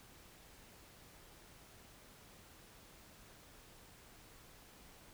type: silence
effects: pink hiss -60 dBFS RMS until 5.13 s